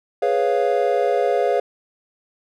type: chord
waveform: triangle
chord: C# dominant seventh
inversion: second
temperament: equal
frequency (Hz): 415.3 / 493.9 / 554.4 / 698.5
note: G#4 / B4 / C#5 / E#5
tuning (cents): 0 / 0 / 0 / 0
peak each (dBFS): -20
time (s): 0.22-1.6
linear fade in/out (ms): 5
effects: none